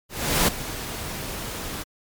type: noise with ADSR envelope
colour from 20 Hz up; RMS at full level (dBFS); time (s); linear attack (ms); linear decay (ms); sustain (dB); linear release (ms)
pink; -18; 0.09-1.84; 390; 9; -14; 22
effects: MP3 96 kbps